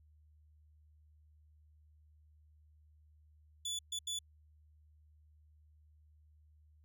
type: tone bursts at uneven times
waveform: 25% pulse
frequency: 3456 Hz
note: A7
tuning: 32 cents flat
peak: -33 dBFS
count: 3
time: 3.65-3.79 / 3.92-3.99 / 4.07-4.19 s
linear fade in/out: 5 ms
effects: added 76 Hz sine -62 dBFS peak until 6.84 s